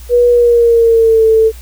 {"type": "tone with pitch glide", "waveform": "sine", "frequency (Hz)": [484, 443.8], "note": ["B4", "A4"], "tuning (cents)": [-35, 15], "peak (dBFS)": -5, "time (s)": [0.09, 1.52], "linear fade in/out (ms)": 50, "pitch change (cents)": -150, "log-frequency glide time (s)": [0.29, 1.25], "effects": ["added 60 Hz sine -29 dBFS peak until 1.61 s", "white hiss -40 dBFS RMS until 1.61 s"]}